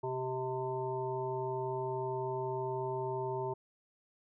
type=harmonic tone with a mistuned harmonic; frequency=128.7 Hz; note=C3; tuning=28 cents flat; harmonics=1 / 3 / 5 / 7 / 8; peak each=-41 / -36 / -43 / -39 / -49 dBFS; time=0.03-3.54 s; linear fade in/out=10 ms; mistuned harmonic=3; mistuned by=+16 cents; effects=none